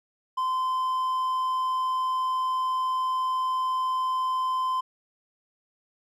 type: tone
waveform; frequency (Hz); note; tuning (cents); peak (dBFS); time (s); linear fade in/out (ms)
triangle; 1031; C6; -26; -22; 0.37-4.81; 10
effects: none